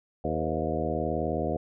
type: harmonic tone with a mistuned harmonic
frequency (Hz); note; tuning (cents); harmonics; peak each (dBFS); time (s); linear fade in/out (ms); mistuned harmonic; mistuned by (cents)
78.8; D#2; +23; 1 / 2 / 3 / 4 / 5 / 6 / 7 / 8 / 9; -35 / -35 / -35 / -35 / -35 / -35 / -35 / -35 / -35; 0.24-1.57; 5; 7; -59
effects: none